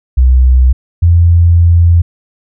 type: tone pair in turn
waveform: sine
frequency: 63.7 / 85.37 Hz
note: C2 / F2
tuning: -46 / -39 cents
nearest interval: perfect fourth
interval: 507 cents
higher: second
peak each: -3 dBFS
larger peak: neither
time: 0.17-0.73 / 1.02-2.02 s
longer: second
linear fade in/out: 10 ms
effects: none